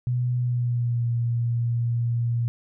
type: tone with pitch glide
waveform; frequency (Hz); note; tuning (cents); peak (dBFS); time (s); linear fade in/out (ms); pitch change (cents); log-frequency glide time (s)
sine; 123.47 to 118.17; B2 to A#2; 0 to +24; -21; 0.07-2.48; 0; -76; 0.37-1.08
effects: none